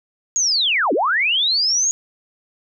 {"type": "linear two-way sweep", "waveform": "sine", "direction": "down then up", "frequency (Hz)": [6760, 250, 6760], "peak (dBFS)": -15, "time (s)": [0.36, 1.91], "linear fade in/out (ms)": 0, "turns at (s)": 0.93, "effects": []}